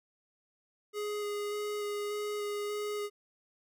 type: tone with vibrato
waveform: square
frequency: 414.9 Hz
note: G#4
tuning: 2 cents flat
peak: -34 dBFS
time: 0.93-3.1 s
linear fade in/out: 50 ms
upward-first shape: square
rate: 1.7 Hz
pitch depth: 9 cents each way
effects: none